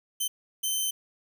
10% pulse tone bursts at uneven times, 3084 Hz, G7, 29 cents flat, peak -18 dBFS, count 2, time 0.2-0.28 / 0.63-0.91 s, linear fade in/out 10 ms, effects none

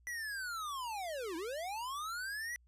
square linear two-way sweep, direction down then up, 1975.5 to 311.1 to 1975.5 Hz, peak -39 dBFS, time 0.07-2.56 s, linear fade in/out 0 ms, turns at 1.36 s, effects added 60 Hz sine -63 dBFS peak until 2.67 s + resampled to 32000 Hz

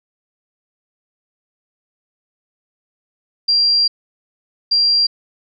sine tone bursts at uneven times, 4750 Hz, D8, 19 cents sharp, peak -11 dBFS, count 2, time 3.48-3.88 / 4.71-5.07 s, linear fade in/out 10 ms, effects none

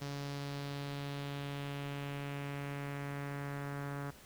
sawtooth tone with low-pass filter sweep, 141.6 Hz, C#3, 37 cents sharp, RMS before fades -41 dBFS, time 0.01-4.11 s, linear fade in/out 10 ms, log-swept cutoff 5400 to 1500 Hz, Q 2, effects pink hiss -57 dBFS RMS until 4.25 s

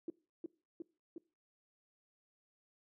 sine tone with echo, 334.5 Hz, E4, 25 cents sharp, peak -37 dBFS, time 0.08-0.1 s, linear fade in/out 2 ms, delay 360 ms, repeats 3, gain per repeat -2 dB, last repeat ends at 1.18 s, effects noise-tail reverb RT60 0.4 s tail -23 dB re dry + high-pass 150 Hz 12 dB/octave

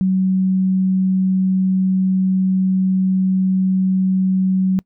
sine tone, 188.1 Hz, F#3, 29 cents sharp, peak -13 dBFS, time 0.01-4.79 s, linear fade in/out 0 ms, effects noise-tail reverb RT60 0.1 s tail -25 dB re dry

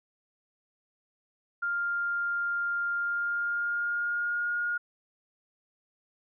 sine tone with pitch glide, 1400 to 1427.8 Hz, F6 to F6, +4 to +38 cents, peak -27 dBFS, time 1.62-4.78 s, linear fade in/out 10 ms, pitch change +34 cents, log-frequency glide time 2.95-4.52 s, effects none

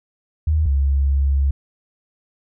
sine tone pair in turn, 77.5 / 69.04 Hz, D#2 / C#2, -6 / -6 cents, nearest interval major second, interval 200 cents, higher first, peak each -14 dBFS, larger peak neither, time 0.47-0.66 / 0.66-1.51 s, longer second, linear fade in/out 5 ms, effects none

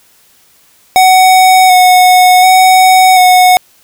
square tone with vibrato, 740 Hz, F#5, in tune, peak -3 dBFS, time 0.96-3.57 s, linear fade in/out 0 ms, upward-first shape square, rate 0.68 Hz, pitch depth 17 cents each way, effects white hiss -47 dBFS RMS until 3.83 s

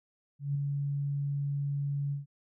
sine tone with ADSR envelope, 141.8 Hz, C#3, 40 cents sharp, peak -26 dBFS, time 0.39-2.26 s, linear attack 160 ms, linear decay 6 ms, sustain -3 dB, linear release 140 ms, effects none

